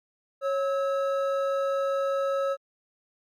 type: tone pair together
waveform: triangle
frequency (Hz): 549 / 1296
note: C#5 / E6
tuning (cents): -17 / -30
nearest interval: octave + minor third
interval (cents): 1487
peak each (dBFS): -23 / -30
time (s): 0.41-2.57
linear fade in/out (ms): 50
effects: Opus 48 kbps